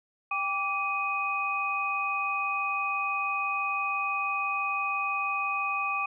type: tone cluster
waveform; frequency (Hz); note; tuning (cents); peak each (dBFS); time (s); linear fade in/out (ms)
sine; 793 / 1162 / 2504; G5 / D6 / D#7; +20 / -19 / +10; -35 / -30 / -30; 0.31-6.06; 5
effects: none